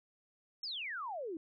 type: exponential sweep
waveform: sine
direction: down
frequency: 5490 to 303.2 Hz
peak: -38 dBFS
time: 0.63-1.37 s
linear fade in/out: 2 ms
effects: none